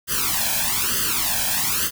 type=noise with flanger; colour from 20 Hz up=white; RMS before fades=-22 dBFS; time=0.07-1.91 s; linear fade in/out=50 ms; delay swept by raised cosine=0.63 to 1.25 ms; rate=1.1 Hz; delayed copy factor=+0.95; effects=none